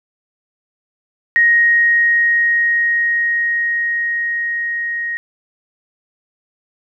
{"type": "tone with level ramp", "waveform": "sine", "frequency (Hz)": 1875, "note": "A#6", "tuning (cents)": 10, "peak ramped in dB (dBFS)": [-8, -19], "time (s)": [1.36, 5.17], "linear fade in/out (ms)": 0, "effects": []}